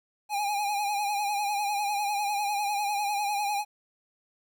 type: tone with vibrato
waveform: square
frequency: 820 Hz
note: G#5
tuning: 22 cents flat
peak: -27 dBFS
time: 0.29-3.65 s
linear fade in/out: 50 ms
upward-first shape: triangle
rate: 10 Hz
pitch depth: 69 cents each way
effects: 11-bit

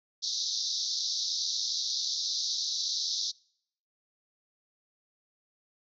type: band-pass noise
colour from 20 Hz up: pink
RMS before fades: -32 dBFS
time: 0.22-3.32 s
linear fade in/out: 20 ms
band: 3700 to 6100 Hz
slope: 96 dB/octave
effects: noise-tail reverb RT60 0.7 s tail -26 dB re dry

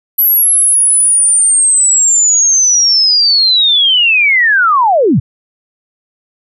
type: linear sweep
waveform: sine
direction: down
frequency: 11840 to 91 Hz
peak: -6 dBFS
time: 0.18-5.2 s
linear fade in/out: 10 ms
effects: none

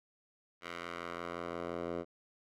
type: tone with band-pass filter sweep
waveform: 10% pulse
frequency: 85.8 Hz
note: F2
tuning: 30 cents flat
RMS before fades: -41 dBFS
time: 0.61-2.05 s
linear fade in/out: 50 ms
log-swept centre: 2000 to 520 Hz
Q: 1
effects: none

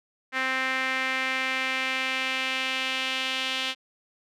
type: tone with band-pass filter sweep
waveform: sawtooth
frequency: 261.6 Hz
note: C4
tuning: in tune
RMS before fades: -28 dBFS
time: 0.32-3.75 s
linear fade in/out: 50 ms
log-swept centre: 1900 to 3100 Hz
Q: 2.6
effects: none

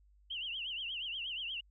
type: tone with vibrato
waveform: sine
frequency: 2960 Hz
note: F#7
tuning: in tune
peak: -37 dBFS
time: 0.3-1.61 s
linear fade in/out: 10 ms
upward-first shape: triangle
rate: 8.4 Hz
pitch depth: 190 cents each way
effects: added 50 Hz sine -62 dBFS peak until 1.7 s

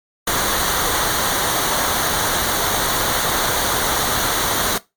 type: noise with comb filter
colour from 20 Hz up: pink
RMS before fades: -19 dBFS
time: 0.27-4.78 s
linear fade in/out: 5 ms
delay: 0.39 ms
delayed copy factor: -0.65
effects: noise-tail reverb RT60 0.2 s tail -18 dB re dry + MP3 96 kbps

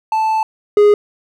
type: tone pair in turn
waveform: triangle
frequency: 878 / 414.4 Hz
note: A5 / G#4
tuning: -4 / -4 cents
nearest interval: octave + minor second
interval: 1300 cents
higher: first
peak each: -11 / -4 dBFS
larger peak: second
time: 0.12-0.43 / 0.77-0.94 s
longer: first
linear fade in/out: 2 ms
effects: none

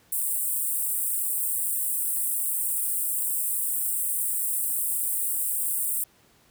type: high-pass noise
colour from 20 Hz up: pink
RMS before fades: -27 dBFS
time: 0.12-6.04 s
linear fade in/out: 5 ms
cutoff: 8100 Hz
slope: 96 dB/octave
effects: pink hiss -60 dBFS RMS until 6.5 s + high-pass 60 Hz 12 dB/octave

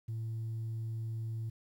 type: tone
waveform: sine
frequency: 112.5 Hz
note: A2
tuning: 39 cents sharp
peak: -33 dBFS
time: 0.08-1.5 s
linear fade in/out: 10 ms
effects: tanh soft clip ceiling -33 dBFS + 11-bit

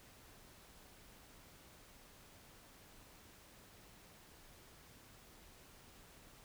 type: silence
effects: pink hiss -61 dBFS RMS until 6.44 s

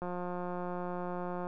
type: click train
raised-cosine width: 1 ms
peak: -25 dBFS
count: 259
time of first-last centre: 0.02-1.469 s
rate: 178 Hz
effects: none

